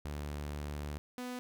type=tone pair in turn; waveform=sawtooth; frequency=73.4 / 248.8 Hz; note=D2 / B3; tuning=0 / +13 cents; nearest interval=octave + major sixth; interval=2113 cents; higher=second; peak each=-34 / -35 dBFS; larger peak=first; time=0.05-0.98 / 1.18-1.39 s; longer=first; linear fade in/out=0 ms; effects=none